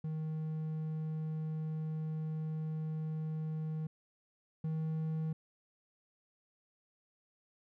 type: tone pair in turn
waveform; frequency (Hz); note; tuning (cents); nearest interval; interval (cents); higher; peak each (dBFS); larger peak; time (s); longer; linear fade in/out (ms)
triangle; 156.9 / 158.45; D#3 / D#3; +15 / +32; unison; 17; second; -33 / -31; second; 0.04-3.87 / 4.64-5.33; first; 5
effects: none